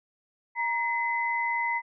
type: tone pair together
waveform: sine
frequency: 940 / 2031 Hz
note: A#5 / B6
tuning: +14 / +48 cents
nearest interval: octave + minor second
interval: 1334 cents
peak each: -28 dBFS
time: 0.55-1.82 s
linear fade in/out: 50 ms
effects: none